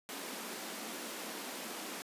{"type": "high-pass noise", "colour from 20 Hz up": "pink", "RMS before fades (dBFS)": -43, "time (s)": [0.09, 2.02], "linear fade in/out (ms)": 0, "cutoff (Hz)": 200, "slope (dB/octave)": 48, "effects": ["resampled to 32000 Hz"]}